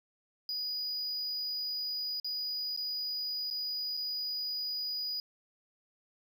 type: tone with dropouts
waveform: triangle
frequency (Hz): 4925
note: D#8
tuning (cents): -19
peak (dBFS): -32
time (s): 0.49-5.2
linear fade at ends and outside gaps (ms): 1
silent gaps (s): 2.199-2.245 / 2.764-2.774 / 3.502-3.51 / 3.969-3.973
effects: none